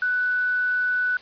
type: tone with quantisation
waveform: sine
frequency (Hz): 1488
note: F#6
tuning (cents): +9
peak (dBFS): -20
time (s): 0.02-1.17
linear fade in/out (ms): 2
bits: 8
effects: white hiss -46 dBFS RMS until 1.21 s + resampled to 11025 Hz